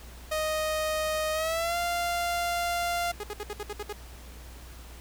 sawtooth tone with pitch glide, 622.3 to 694.5 Hz, D#5 to F5, 0 to -10 cents, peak -23 dBFS, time 0.31-3.12 s, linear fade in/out 10 ms, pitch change +190 cents, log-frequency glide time 1.33-1.77 s
sawtooth tone bursts, 415.3 Hz, G#4, in tune, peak -29 dBFS, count 8, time 3.2-3.927 s, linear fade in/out 2 ms, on 34 ms, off 65 ms
effects added 60 Hz sine -44 dBFS peak until 5 s + pink hiss -50 dBFS RMS until 5 s

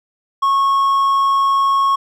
triangle tone, 1097 Hz, C#6, 18 cents flat, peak -10 dBFS, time 0.42-1.96 s, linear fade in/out 10 ms, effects none

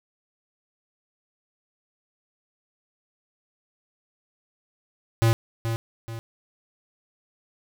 square tone with echo, 114.1 Hz, A#2, 37 cents flat, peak -17 dBFS, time 5.22-5.33 s, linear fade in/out 0 ms, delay 430 ms, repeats 2, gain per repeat -8 dB, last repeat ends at 6.19 s, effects none

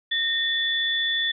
sine tone pair together, 1837 / 3468 Hz, A#6 / A7, -26 / -26 cents, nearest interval major seventh, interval 1100 cents, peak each -26 / -23 dBFS, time 0.11-1.32 s, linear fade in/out 10 ms, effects none

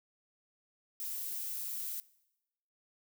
violet noise, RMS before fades -39 dBFS, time 1-2 s, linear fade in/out 0 ms, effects noise-tail reverb RT60 0.9 s tail -21 dB re dry

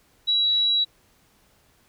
sine tone, 3899 Hz, B7, 23 cents flat, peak -18 dBFS, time 0.27-0.85 s, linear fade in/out 20 ms, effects pink hiss -61 dBFS RMS until 1.88 s

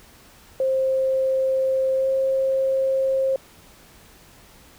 sine tone with pitch glide, 528 to 532.9 Hz, C5 to C5, +16 to +32 cents, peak -18 dBFS, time 0.6-3.36 s, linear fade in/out 2 ms, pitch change +16 cents, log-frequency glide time 1.96-2.08 s, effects pink hiss -50 dBFS RMS until 4.78 s

